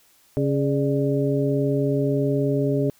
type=harmonic tone with a mistuned harmonic; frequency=138.59 Hz; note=C#3; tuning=in tune; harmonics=1 / 2 / 3 / 4; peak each=-23 / -24 / -24 / -28 dBFS; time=0.37-2.9 s; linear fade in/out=0 ms; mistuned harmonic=4; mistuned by=+110 cents; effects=white hiss -58 dBFS RMS until 2.99 s